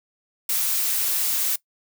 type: noise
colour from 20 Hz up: blue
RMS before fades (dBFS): -23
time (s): 0.49-1.56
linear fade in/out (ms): 5
effects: noise-tail reverb RT60 0.1 s tail -20 dB re dry